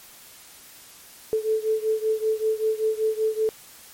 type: beating tone pair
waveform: sine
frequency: 435.2 / 440.4 Hz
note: A4 / A4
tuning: -19 / +2 cents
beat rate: 5.2 Hz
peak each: -23 / -25 dBFS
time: 1.33-3.49 s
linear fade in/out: 0 ms
effects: white hiss -47 dBFS RMS until 3.93 s + MP3 64 kbps

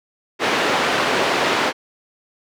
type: band-pass noise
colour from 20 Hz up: pink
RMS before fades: -19 dBFS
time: 0.39-1.73 s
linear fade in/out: 50 ms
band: 360 to 3300 Hz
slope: 12 dB/octave
effects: none

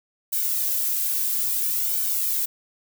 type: noise with flanger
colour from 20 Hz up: violet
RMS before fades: -24 dBFS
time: 0.32-2.46 s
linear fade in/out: 10 ms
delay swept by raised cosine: 1.3 to 2.6 ms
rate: 0.6 Hz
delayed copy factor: +0.85
effects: none

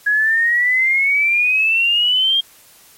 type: exponential sweep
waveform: sine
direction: up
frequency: 1664 to 3234 Hz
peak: -12 dBFS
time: 0.06-2.41 s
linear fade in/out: 10 ms
effects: white hiss -47 dBFS RMS until 2.97 s + MP3 64 kbps

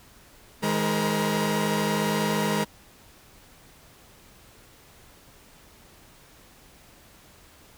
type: tone cluster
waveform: sawtooth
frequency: 158.2 / 207.5 / 461 / 516 / 955 Hz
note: D#3 / G#3 / A#4 / C5 / A#5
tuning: +29 / -1 / -19 / -24 / +42 cents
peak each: -26 / -22 / -28 / -31 / -27 dBFS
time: 0.62-2.65 s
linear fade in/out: 20 ms
effects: pink hiss -53 dBFS RMS until 7.77 s

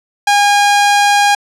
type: tone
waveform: sawtooth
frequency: 815 Hz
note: G#5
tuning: 33 cents flat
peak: -4 dBFS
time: 0.27-1.35 s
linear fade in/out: 5 ms
effects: low-pass 9000 Hz 12 dB/octave

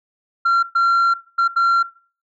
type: tone bursts at uneven times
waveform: sine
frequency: 1371 Hz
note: F6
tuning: 32 cents flat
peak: -10 dBFS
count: 4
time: 0.45-0.63 / 0.75-1.14 / 1.38-1.48 / 1.56-1.83 s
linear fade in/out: 10 ms
effects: noise-tail reverb RT60 0.4 s tail -19 dB re dry + tanh soft clip ceiling -12 dBFS

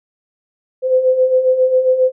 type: beating tone pair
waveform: sine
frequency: 508 / 515.4 Hz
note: B4 / C5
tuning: +49 / -26 cents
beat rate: 7.4 Hz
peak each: -18 / -11 dBFS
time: 0.82-2.12 s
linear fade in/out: 50 ms
effects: none

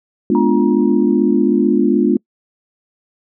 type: chord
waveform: sine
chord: G# diminished seventh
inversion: none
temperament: equal with one note detuned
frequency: 210.9 / 246.9 / 293.7 / 349.2 Hz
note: G#3 / B3 / D4 / F4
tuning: +27 / 0 / 0 / 0 cents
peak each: -16 dBFS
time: 0.3-2.17 s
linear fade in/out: 2 ms
type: tone with exponential decay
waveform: sine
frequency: 946 Hz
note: A#5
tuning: 25 cents sharp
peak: -18 dBFS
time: 0.35-1.78 s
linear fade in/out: 1 ms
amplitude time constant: 310 ms
effects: noise-tail reverb RT60 0.1 s tail -26 dB re dry

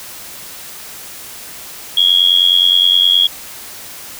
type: tone with amplitude modulation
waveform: sine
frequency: 3300 Hz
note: G#7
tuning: 12 cents flat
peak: -4 dBFS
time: 1.97-3.27 s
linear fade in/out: 5 ms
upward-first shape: sine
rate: 89.6 Hz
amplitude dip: 90%
effects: white hiss -32 dBFS RMS until 4.19 s

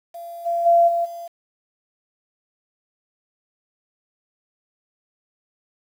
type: tone with level steps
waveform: sine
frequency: 684 Hz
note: F5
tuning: 36 cents flat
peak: -32 / -19 / -11 / -18 / -31 dBFS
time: 0.14-1.28 s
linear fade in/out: 10 ms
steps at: 0.45 / 0.65 / 0.87 / 1.04 s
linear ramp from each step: 20 ms
effects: 8-bit

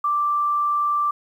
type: tone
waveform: sine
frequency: 1174.7 Hz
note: D6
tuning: in tune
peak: -18 dBFS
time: 0.04-1.11 s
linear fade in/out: 5 ms
effects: 9-bit

